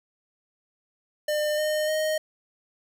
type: tone with pitch steps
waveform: square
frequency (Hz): 602 / 611.8 / 621.8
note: D5 / D#5 / D#5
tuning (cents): +43 / -29 / -1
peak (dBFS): -24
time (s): 1.28-2.18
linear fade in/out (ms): 5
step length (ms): 300
effects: none